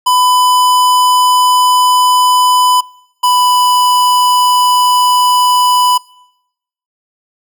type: tone pair in turn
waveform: square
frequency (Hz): 1000 / 993.7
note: B5 / B5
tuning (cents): +21 / +10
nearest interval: unison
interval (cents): 11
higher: first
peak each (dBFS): -8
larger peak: neither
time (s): 0.06-2.81 / 3.23-5.98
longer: neither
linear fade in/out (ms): 10
effects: noise-tail reverb RT60 0.9 s tail -25 dB re dry